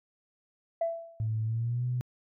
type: tone with exponential decay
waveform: sine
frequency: 667 Hz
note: E5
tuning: 20 cents sharp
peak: -23 dBFS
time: 0.81-1.27 s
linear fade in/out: 5 ms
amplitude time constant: 100 ms
type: tone with pitch glide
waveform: sine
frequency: 110 to 124.19 Hz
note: A2 to B2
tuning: 0 to +10 cents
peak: -27 dBFS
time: 1.2-2.01 s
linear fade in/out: 0 ms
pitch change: +210 cents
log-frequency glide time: 1.44-1.85 s
effects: tanh soft clip ceiling -20 dBFS